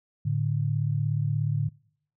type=tone pair together; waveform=sine; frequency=110 / 146.83 Hz; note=A2 / D3; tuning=0 / 0 cents; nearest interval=perfect fourth; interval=500 cents; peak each=-26 dBFS; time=0.25-1.69 s; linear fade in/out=10 ms; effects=noise-tail reverb RT60 0.7 s tail -26 dB re dry